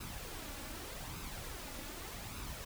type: noise with flanger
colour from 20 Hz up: pink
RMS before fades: -45 dBFS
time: 0-2.65 s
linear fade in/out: 10 ms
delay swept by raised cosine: 0.78 to 3.58 ms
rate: 0.84 Hz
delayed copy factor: +0.5
effects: none